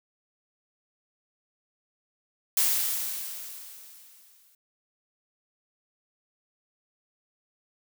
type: noise with exponential decay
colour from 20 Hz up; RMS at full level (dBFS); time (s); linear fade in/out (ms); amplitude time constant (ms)
blue; -22; 2.57-4.55; 2; 430
effects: none